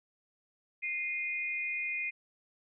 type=tone pair together; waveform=sine; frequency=2101 / 2467 Hz; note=C7 / D#7; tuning=+7 / -15 cents; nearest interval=minor third; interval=278 cents; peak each=-36 / -34 dBFS; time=0.82-2.11 s; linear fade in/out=20 ms; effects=none